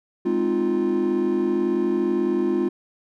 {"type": "chord", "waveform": "triangle", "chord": "F minor seventh", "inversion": "first", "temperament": "equal with one note detuned", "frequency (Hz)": [207.7, 259.7, 311.1, 349.2], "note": ["Ab3", "C4", "Eb4", "F4"], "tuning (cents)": [0, -13, 0, 0], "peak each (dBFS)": [-25, -24, -25, -19], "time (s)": [0.25, 2.69], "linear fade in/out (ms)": 10, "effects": ["tanh soft clip ceiling -10 dBFS"]}